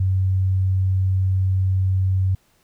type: tone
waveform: sine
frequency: 94.4 Hz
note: F#2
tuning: 35 cents sharp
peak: -16 dBFS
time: 0-2.35 s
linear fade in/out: 5 ms
effects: pink hiss -61 dBFS RMS until 2.63 s